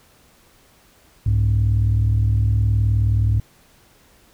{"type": "tone pair together", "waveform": "sine", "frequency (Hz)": [64.58, 103.83], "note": ["C2", "G#2"], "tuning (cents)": [-22, 0], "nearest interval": "minor sixth", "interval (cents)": 822, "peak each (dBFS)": [-18, -14], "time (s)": [1.26, 3.4], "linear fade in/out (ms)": 5, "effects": ["tanh soft clip ceiling -11 dBFS", "pink hiss -54 dBFS RMS until 4.33 s"]}